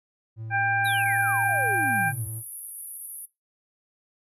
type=tone; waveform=triangle; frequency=111.5 Hz; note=A2; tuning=23 cents sharp; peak=-31 dBFS; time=0.36-2.43 s; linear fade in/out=50 ms
type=harmonic tone; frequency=793 Hz; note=G5; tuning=20 cents sharp; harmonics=1 / 2 / 3; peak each=-25 / -24 / -32 dBFS; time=0.5-2.13 s; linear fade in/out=50 ms
type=band-pass noise; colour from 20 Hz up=pink; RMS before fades=-39 dBFS; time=0.84-3.26 s; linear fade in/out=10 ms; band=10000 to 12000 Hz; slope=96 dB/octave
type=exponential sweep; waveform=sine; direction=down; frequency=4028 to 92.5 Hz; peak=-31 dBFS; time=0.85-2.28 s; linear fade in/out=10 ms
effects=noise-tail reverb RT60 0.2 s tail -20 dB re dry